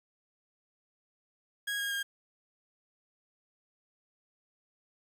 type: tone with pitch steps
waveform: 30% pulse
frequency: 1647 / 1630.9 / 1615 Hz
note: G#6 / G#6 / G#6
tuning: -15 / -32 / -49 cents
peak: -29 dBFS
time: 1.67-2.03 s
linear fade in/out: 10 ms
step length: 120 ms
effects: 10-bit